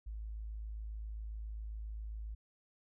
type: tone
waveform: sine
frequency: 53.7 Hz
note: A1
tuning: 41 cents flat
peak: -40 dBFS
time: 0.06-2.35 s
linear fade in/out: 10 ms
effects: none